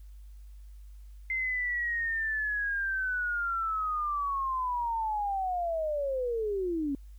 sine linear sweep, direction down, 2083 to 269.3 Hz, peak -28 dBFS, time 1.3-6.95 s, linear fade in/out 2 ms, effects added 50 Hz sine -45 dBFS peak until 7.18 s + white hiss -70 dBFS RMS until 7.18 s

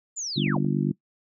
sine linear sweep, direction down, 7310 to 305.7 Hz, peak -29 dBFS, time 0.16-0.59 s, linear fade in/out 20 ms
harmonic tone, 49 Hz, G1, in tune, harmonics 3 / 4 / 5 / 6 / 7, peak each -25 / -27 / -29 / -31 / -32 dBFS, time 0.36-0.92 s, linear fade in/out 10 ms
clicks, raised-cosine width 2 ms, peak -29 dBFS, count 3, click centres 0.473 / 0.562 / 0.649 s
effects noise-tail reverb RT60 0.1 s tail -20 dB re dry

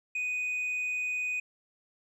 sine tone with tanh clipping, 2489 Hz, D#7, in tune, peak -30 dBFS, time 0.15-1.4 s, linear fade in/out 5 ms, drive 2 dB, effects none

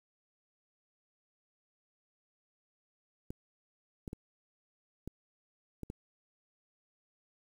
clicks, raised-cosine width 3 ms, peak -27 dBFS, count 6, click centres 3.305 / 4.078 / 4.131 / 5.076 / 5.833 / 5.901 s, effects 9-bit

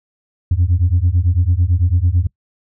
sine beating tone pair, 83.8 / 92.8 Hz, E2 / F#2, +29 / +6 cents, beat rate 9 Hz, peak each -13 dBFS, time 0.51-2.27 s, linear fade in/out 5 ms, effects noise-tail reverb RT60 0.1 s tail -25 dB re dry + tanh soft clip ceiling -7 dBFS

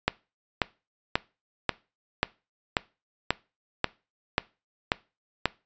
click train, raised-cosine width 0.3 ms, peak -5 dBFS, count 11, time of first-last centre 0.08-5.456 s, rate 1.86 Hz, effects noise-tail reverb RT60 0.3 s tail -21 dB re dry + resampled to 16000 Hz

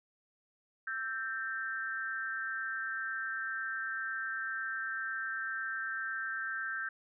sine tone with amplitude modulation, 1568 Hz, G6, in tune, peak -30 dBFS, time 0.87-6.89 s, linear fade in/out 5 ms, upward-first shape sine, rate 242 Hz, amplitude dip 95%, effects none

